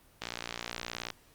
click train, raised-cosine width 0.2 ms, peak -18 dBFS, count 53, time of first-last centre 0.22-1.103 s, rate 58.9 Hz, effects pink hiss -62 dBFS RMS until 1.34 s + Opus 32 kbps

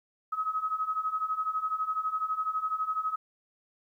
sine beating tone pair, 1267 / 1279 Hz, D#6 / D#6, +31 / +47 cents, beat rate 12 Hz, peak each -33 / -30 dBFS, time 0.32-3.16 s, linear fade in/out 10 ms, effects 11-bit

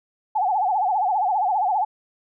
sine tone with vibrato, 793 Hz, G5, 20 cents sharp, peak -18 dBFS, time 0.35-1.85 s, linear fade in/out 10 ms, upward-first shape sine, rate 15 Hz, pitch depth 170 cents each way, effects none

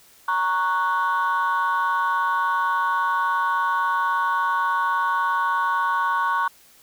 sine chord, F# major, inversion first, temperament equal, 932.3 / 1108.7 / 1480 Hz, A#5 / C#6 / F#6, 0 / 0 / 0 cents, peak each -23 / -21 / -24 dBFS, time 0.28-6.48 s, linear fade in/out 5 ms, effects tanh soft clip ceiling -14 dBFS + white hiss -53 dBFS RMS until 6.82 s

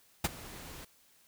pink noise with ADSR envelope, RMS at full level -27 dBFS, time 0.24-0.85 s, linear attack 7 ms, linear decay 30 ms, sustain -20 dB, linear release 6 ms, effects white hiss -65 dBFS RMS until 1.27 s

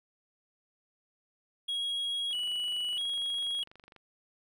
triangle tone with vibrato, 3117 Hz, G7, 11 cents flat, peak -29 dBFS, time 1.68-3.64 s, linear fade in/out 10 ms, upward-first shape square, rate 0.77 Hz, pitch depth 100 cents each way
click train, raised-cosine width 0.3 ms, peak -37 dBFS, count 41, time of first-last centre 2.31-3.963 s, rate 24.2 Hz
effects none

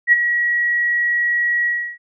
sine tone with ADSR envelope, 1915 Hz, A#6, 46 cents sharp, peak -6 dBFS, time 0.07-1.98 s, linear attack 52 ms, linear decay 25 ms, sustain -9 dB, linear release 320 ms, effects none

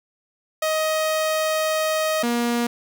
sawtooth tone pair in turn, 628 / 237.8 Hz, D#5 / A#3, +16 / +35 cents, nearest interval octave + perfect fourth, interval 1681 cents, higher first, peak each -16 dBFS, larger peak neither, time 0.62-2.23 / 2.23-2.67 s, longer first, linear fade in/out 5 ms, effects none

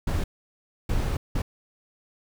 brown noise bursts at uneven times, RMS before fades -25 dBFS, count 3, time 0.07-0.24 / 0.89-1.17 / 1.35-1.42 s, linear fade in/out 5 ms, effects none

